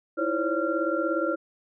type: tone cluster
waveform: sine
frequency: 320.9 / 337.8 / 529 / 569 / 1379 Hz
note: E4 / E4 / C5 / C#5 / F6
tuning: -46 / +42 / +19 / +45 / -22 cents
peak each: -30 dBFS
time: 0.17-1.36 s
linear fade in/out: 20 ms
effects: none